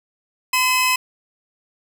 sawtooth tone pair together, 1019 / 2568 Hz, C6 / E7, -46 / -46 cents, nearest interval octave + major third, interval 1600 cents, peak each -15 dBFS, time 0.53-0.96 s, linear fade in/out 5 ms, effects none

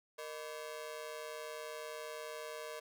sawtooth ring-modulated tone, 540 Hz, C#5, 45 cents flat, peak -36 dBFS, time 0.18-2.8 s, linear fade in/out 10 ms, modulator 74.2 Hz, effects none

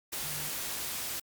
sine tone in noise, 150 Hz, D3, 37 cents sharp, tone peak -45 dBFS, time 0.23-0.49 s, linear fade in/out 10 ms, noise white, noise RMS -36 dBFS, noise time 0.12-1.2 s, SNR -12 dB, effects Opus 48 kbps

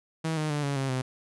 sawtooth tone with pitch steps, 160.8 / 153.89 / 147.28 / 140.96 / 134.9 / 129.11 Hz, E3 / D#3 / D3 / C#3 / C#3 / C3, -43 / -19 / +5 / +29 / -47 / -23 cents, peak -23 dBFS, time 0.24-1.02 s, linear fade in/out 10 ms, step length 130 ms, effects resampled to 24000 Hz

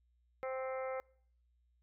harmonic tone, 261.6 Hz, C4, in tune, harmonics 2 / 3 / 4 / 5 / 6 / 7 / 8 / 9, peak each -38 / -46 / -52 / -47 / -59 / -58 / -50 / -63 dBFS, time 0.43-1 s, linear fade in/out 0 ms, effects noise-tail reverb RT60 0.6 s tail -26 dB re dry + added 60 Hz sine -70 dBFS peak until 1.82 s

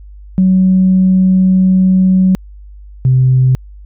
sine tone pair in turn, 186.9 / 129.17 Hz, F#3 / C3, +18 / -22 cents, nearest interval tritone, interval 640 cents, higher first, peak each -5 dBFS, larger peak neither, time 0.38-2.35 / 3.05-3.55 s, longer first, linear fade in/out 0 ms, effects tanh soft clip ceiling -1 dBFS + added 50 Hz sine -31 dBFS peak until 3.85 s

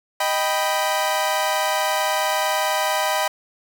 sawtooth chord, Eb augmented, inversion none, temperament equal, 622.3 / 784 / 987.8 Hz, Eb5 / G5 / B5, 0 / 0 / 0 cents, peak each -20 dBFS, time 0.2-3.28 s, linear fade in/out 5 ms, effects none

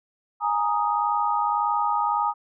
sine chord, Ab suspended second, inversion none, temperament equal, 830.6 / 932.3 / 1244.5 Hz, Ab5 / Bb5 / Eb6, 0 / 0 / 0 cents, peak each -25 dBFS, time 0.4-2.34 s, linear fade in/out 50 ms, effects none

